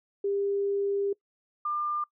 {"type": "tone pair in turn", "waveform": "sine", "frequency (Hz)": [399.8, 1198], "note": ["G4", "D6"], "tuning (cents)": [34, 34], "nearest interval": "octave + perfect fifth", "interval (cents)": 1900, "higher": "second", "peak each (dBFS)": [-25, -27], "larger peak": "first", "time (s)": [[0.24, 1.13], [1.65, 2.04]], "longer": "first", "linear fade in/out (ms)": 5, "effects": ["noise-tail reverb RT60 0.1 s tail -23 dB re dry"]}